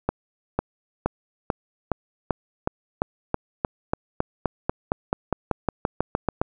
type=accelerating click train; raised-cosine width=1 ms; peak=-7 dBFS; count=24; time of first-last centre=0.09-6.415 s; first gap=500 ms; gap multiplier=0.94; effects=none